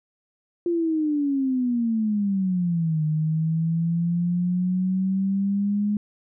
sine exponential two-way sweep, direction down then up, 349.2 to 153.3 to 208.9 Hz, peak -20 dBFS, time 0.66-5.97 s, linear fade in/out 2 ms, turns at 3.04 s, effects none

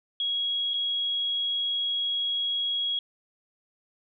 sine tone with dropouts, 3313 Hz, G#7, 5 cents flat, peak -25 dBFS, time 0.2-2.99 s, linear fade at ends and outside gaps 2 ms, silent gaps 0.736-0.74 s, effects none

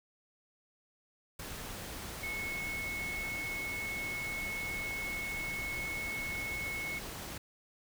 sine tone in noise, 2193 Hz, C#7, 19 cents flat, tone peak -36 dBFS, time 2.23-6.99 s, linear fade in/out 5 ms, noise pink, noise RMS -43 dBFS, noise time 1.39-7.38 s, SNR +4 dB, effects none

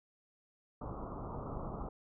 pink low-pass noise, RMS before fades -42 dBFS, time 0.81-1.89 s, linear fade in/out 5 ms, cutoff 1300 Hz, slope 96 dB/octave, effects none

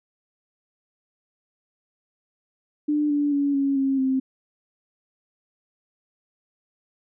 sine tone with pitch steps, 297.5 / 290.4 / 283.4 / 276.6 / 270 / 263.5 Hz, D4 / D4 / C#4 / C#4 / C#4 / C4, +22 / -19 / +38 / -4 / -45 / +12 cents, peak -19 dBFS, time 2.88-4.2 s, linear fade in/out 10 ms, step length 220 ms, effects none

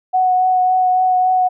sine tone with vibrato, 739 Hz, F#5, 2 cents flat, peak -11 dBFS, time 0.13-1.49 s, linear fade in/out 20 ms, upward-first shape triangle, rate 3.6 Hz, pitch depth 15 cents each way, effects none

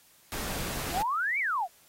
pink noise, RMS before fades -35 dBFS, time 0.32-1.02 s, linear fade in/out 0 ms
sine exponential two-way sweep, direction up then down, 658 to 2349 to 658 Hz, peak -26 dBFS, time 0.92-1.68 s, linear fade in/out 50 ms, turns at 1.39 s
effects white hiss -60 dBFS RMS until 1.88 s + AAC 48 kbps

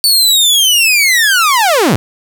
sawtooth linear sweep, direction down, 4522 to 85.2 Hz, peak -4 dBFS, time 0.04-1.96 s, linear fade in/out 0 ms, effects none

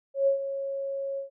sine tone with ADSR envelope, 549 Hz, C#5, 17 cents flat, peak -18 dBFS, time 0.14-1.3 s, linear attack 130 ms, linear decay 110 ms, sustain -11 dB, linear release 120 ms, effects none

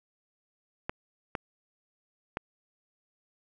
clicks, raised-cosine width 0.5 ms, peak -16 dBFS, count 3, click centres 0.895 / 1.352 / 2.371 s, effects none

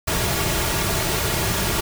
pink noise with comb filter, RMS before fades -22 dBFS, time 0.07-1.81 s, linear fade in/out 10 ms, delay 3.9 ms, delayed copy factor -0.55, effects none

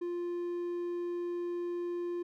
triangle tone, 349.2 Hz, F4, in tune, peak -31 dBFS, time 0.01-2.23 s, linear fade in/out 10 ms, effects none

